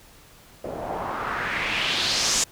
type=noise with low-pass filter sweep; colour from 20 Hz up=white; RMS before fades=-26 dBFS; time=0.64-2.44 s; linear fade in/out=5 ms; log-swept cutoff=520 to 7300 Hz; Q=2.5; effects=pink hiss -51 dBFS RMS until 2.51 s